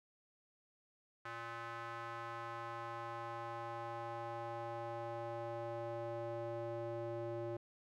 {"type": "tone with band-pass filter sweep", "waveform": "square", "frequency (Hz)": 116.54, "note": "A#2", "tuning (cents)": 0, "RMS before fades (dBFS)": -44, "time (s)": [1.25, 7.57], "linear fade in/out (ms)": 5, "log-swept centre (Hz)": [1400, 470], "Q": 2, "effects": []}